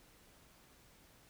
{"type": "silence", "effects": ["pink hiss -64 dBFS RMS until 1.29 s"]}